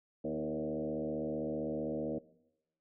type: tone with frequency modulation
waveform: sine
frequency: 395.2 Hz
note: G4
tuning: 14 cents sharp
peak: -33 dBFS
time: 0.24-2.19 s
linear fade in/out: 10 ms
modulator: 75.5 Hz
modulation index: 2.7
effects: noise-tail reverb RT60 0.9 s tail -20 dB re dry